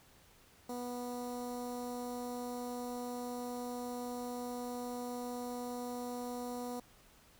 15% pulse tone with notch filter, 245 Hz, B3, 14 cents flat, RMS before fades -41 dBFS, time 0.69-6.8 s, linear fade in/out 5 ms, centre 2500 Hz, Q 0.5, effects pink hiss -63 dBFS RMS until 7.39 s

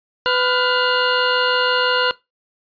20% pulse tone pair together, 501.3 / 1418 Hz, B4 / F6, +26 / +26 cents, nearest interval octave + tritone, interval 1800 cents, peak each -13 dBFS, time 0.26-2.11 s, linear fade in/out 0 ms, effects noise-tail reverb RT60 0.2 s tail -20 dB re dry + resampled to 11025 Hz

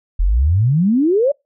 sine exponential sweep, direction up, 39 to 595 Hz, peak -11 dBFS, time 0.19-1.32 s, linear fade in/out 10 ms, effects noise-tail reverb RT60 0.2 s tail -26 dB re dry

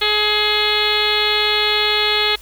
harmonic tone with a mistuned harmonic, 422.2 Hz, G#4, 29 cents sharp, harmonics 1 / 2 / 3 / 4 / 5 / 6 / 7 / 8 / 9 / 10, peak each -23 / -26 / -26 / -26 / -23 / -25 / -26 / -20 / -24 / -23 dBFS, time 0.01-2.36 s, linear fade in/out 10 ms, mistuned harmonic 4, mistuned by -20 cents, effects added 50 Hz sine -41 dBFS peak until 2.41 s + white hiss -44 dBFS RMS until 2.41 s

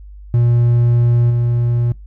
triangle tone with level steps, 119.3 Hz, A#2, 41 cents sharp, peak -8 / -11 dBFS, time 0.34-1.92 s, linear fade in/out 0 ms, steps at 1.3 s, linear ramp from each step 5 ms, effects noise-tail reverb RT60 0.2 s tail -22 dB re dry + added 50 Hz sine -33 dBFS peak until 2.06 s

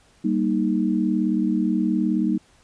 sine chord, Eb major, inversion first, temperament just, 194.45 / 233.3 / 311.1 Hz, G3 / Bb3 / Eb4, -14 / +2 / 0 cents, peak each -23 dBFS, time 0.24-2.38 s, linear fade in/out 10 ms, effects pink hiss -57 dBFS RMS until 2.63 s + resampled to 22050 Hz

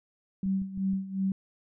sine tone with tremolo, 192.3 Hz, G3, 33 cents flat, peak -24 dBFS, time 0.43-1.32 s, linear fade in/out 2 ms, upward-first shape sine, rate 2.7 Hz, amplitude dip 80%
click train, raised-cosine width 5 ms, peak -32 dBFS, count 4, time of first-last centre 0.46-0.934 s, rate 6.33 Hz
effects none

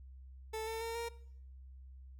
30% pulse tone with pitch steps, 440 / 448.7 / 457.6 / 466.7 Hz, A4 / A4 / A#4 / A#4, 0 / +34 / -32 / +2 cents, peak -35 dBFS, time 0.53-1.09 s, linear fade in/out 10 ms, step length 140 ms, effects noise-tail reverb RT60 0.7 s tail -20 dB re dry + added 65 Hz sine -50 dBFS peak until 2.19 s

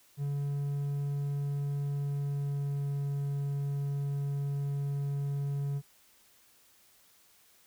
triangle tone with pitch glide, 142.1 to 141.04 Hz, C#3 to C#3, +43 to +30 cents, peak -28 dBFS, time 0.17-5.82 s, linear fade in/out 50 ms, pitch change -13 cents, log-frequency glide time 1.93-3.03 s, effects white hiss -63 dBFS RMS until 7.66 s

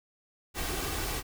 pink noise with comb filter, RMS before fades -33 dBFS, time 0.54-1.23 s, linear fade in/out 50 ms, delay 2.6 ms, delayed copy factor +0.5, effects none

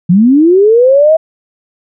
sine linear sweep, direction up, 164.81 to 651 Hz, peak -3 dBFS, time 0.09-1.17 s, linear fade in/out 10 ms, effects none

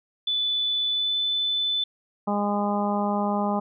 sine tone with pitch glide, 3484 to 3508 Hz, A7 to A7, -18 to -6 cents, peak -22 dBFS, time 0.27-1.84 s, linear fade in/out 5 ms, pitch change +12 cents, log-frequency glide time 0.89-1.16 s
harmonic tone, 204.7 Hz, G#3, 25 cents flat, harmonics 1 / 2 / 3 / 4 / 5 / 6, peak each -25 / -33 / -30 / -28 / -32 / -35 dBFS, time 2.27-3.6 s, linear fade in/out 10 ms
effects none

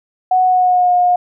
sine tone with pitch glide, 740 to 716.4 Hz, F#5 to F5, 0 to +44 cents, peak -9 dBFS, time 0.31-1.16 s, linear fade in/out 5 ms, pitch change -56 cents, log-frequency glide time 0.44-0.93 s, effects none

